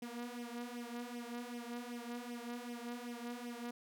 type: tone with flanger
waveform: sawtooth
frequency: 240 Hz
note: B3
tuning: 49 cents flat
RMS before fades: -45 dBFS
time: 0.02-3.71 s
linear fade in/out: 5 ms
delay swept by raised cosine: 0.34 to 4.24 ms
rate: 2.6 Hz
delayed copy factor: +0.75
effects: none